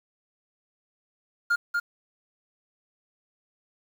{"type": "tone with echo", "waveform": "triangle", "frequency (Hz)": 1411, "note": "F6", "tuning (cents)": 17, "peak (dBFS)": -18, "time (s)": [1.5, 1.56], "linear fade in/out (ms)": 10, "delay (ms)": 240, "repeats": 1, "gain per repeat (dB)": -3, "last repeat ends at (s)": 1.8, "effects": ["8-bit"]}